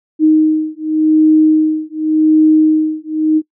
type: beating tone pair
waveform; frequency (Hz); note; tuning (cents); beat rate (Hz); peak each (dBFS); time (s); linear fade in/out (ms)
sine; 311.1 / 311.98; D#4 / D#4; 0 / +5; 0.88; -11; 0.19-3.42; 50
effects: noise-tail reverb RT60 0.1 s tail -22 dB re dry